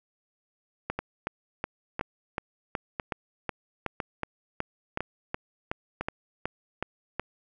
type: two click trains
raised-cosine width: 0.5 ms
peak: -14 / -15 dBFS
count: 18 / 6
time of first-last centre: 0.9-7.196 / 0.99-6.01 s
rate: 2.7 / 0.996 Hz
effects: none